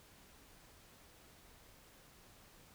silence, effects pink hiss -62 dBFS RMS until 2.74 s

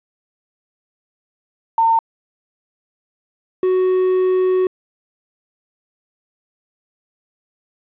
sine / triangle tone pair in turn, 908 / 370.7 Hz, A#5 / F#4, -46 / +3 cents, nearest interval octave + major third, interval 1551 cents, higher first, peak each -11 dBFS, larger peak neither, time 1.78-1.99 / 3.63-4.67 s, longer second, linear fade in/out 2 ms, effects resampled to 8000 Hz + 8-bit

